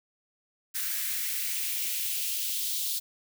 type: noise with high-pass filter sweep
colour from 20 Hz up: blue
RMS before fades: -31 dBFS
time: 0.74-3 s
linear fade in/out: 20 ms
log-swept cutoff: 1600 to 3800 Hz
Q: 2.1
effects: none